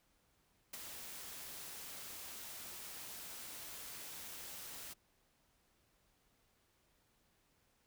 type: noise with ADSR envelope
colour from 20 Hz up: white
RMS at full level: -44 dBFS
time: 0.73-4.94 s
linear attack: 8 ms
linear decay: 16 ms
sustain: -5 dB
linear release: 17 ms
effects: pink hiss -75 dBFS RMS until 7.86 s